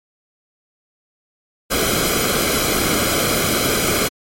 pink noise with comb filter, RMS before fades -18 dBFS, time 1.7-4.09 s, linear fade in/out 20 ms, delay 1.1 ms, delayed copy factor -0.7, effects MP3 64 kbps

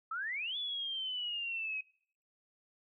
sine exponential two-way sweep, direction up then down, 1269 to 3472 to 2527 Hz, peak -35 dBFS, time 0.11-1.81 s, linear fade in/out 5 ms, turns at 0.57 s, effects noise-tail reverb RT60 0.6 s tail -24 dB re dry

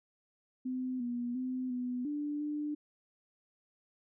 sine tone with pitch steps, 255.7 / 241.5 / 255.8 / 248.4 / 293.9 / 297.3 Hz, C4 / B3 / C4 / B3 / D4 / D4, -40 / -39 / -39 / +10 / +1 / +21 cents, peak -33 dBFS, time 0.65-2.75 s, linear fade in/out 10 ms, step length 350 ms, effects none

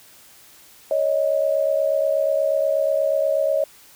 sine tone pair together, 558 / 626.3 Hz, C#5 / D#5, +11 / +11 cents, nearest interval major second, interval 200 cents, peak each -20 dBFS, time 0.91-3.64 s, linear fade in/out 2 ms, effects white hiss -49 dBFS RMS until 3.95 s

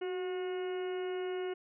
harmonic tone with a mistuned harmonic, 361.8 Hz, F#4, 39 cents flat, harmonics 1 / 2 / 3 / 4 / 5 / 6 / 7 / 8, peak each -34 / -46 / -53 / -50 / -55 / -53 / -60 / -52 dBFS, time 0.01-1.54 s, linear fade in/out 10 ms, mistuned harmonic 1, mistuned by +40 cents, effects none

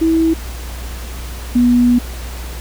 sine tone pair in turn, 325.6 / 243.4 Hz, E4 / B3, -21 / -25 cents, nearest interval perfect fourth, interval 504 cents, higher first, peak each -10 / -8 dBFS, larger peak second, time 0.01-0.34 / 1.55-1.99 s, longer second, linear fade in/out 10 ms, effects added 60 Hz sine -25 dBFS peak until 2.6 s + pink hiss -33 dBFS RMS until 2.6 s

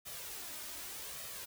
white noise with flanger, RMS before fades -45 dBFS, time 0.05-1.46 s, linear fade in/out 20 ms, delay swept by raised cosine 1.6 to 3.3 ms, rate 0.85 Hz, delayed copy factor +0.5, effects none

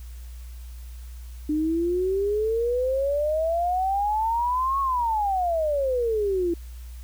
sine exponential two-way sweep, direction up then down, 298.4 to 1108.7 to 333.7 Hz, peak -21 dBFS, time 1.49-6.54 s, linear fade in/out 5 ms, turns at 4.8 s, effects added 60 Hz sine -36 dBFS peak until 7.03 s + white hiss -54 dBFS RMS until 7.03 s

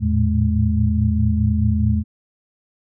sine tone cluster, 81.6 / 109.9 / 114.7 / 211.9 Hz, E2 / A2 / A#2 / G#3, -17 / -2 / -28 / +35 cents, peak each -18 / -21 / -24 / -20 dBFS, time 0-2.04 s, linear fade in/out 50 ms, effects none

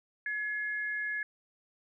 sine tone pair together, 1695.3 / 2136 Hz, G#6 / C7, +35 / +35 cents, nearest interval major third, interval 400 cents, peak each -32 / -40 dBFS, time 0.26-1.23 s, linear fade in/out 2 ms, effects none

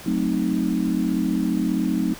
sine chord, F# diminished seventh, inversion none, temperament equal, 185 / 220 / 261.6 / 311.1 Hz, F#3 / A3 / C4 / Eb4, 0 / 0 / 0 / 0 cents, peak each -25 dBFS, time 0.06-2.14 s, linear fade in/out 5 ms, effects pink hiss -40 dBFS RMS until 2.19 s

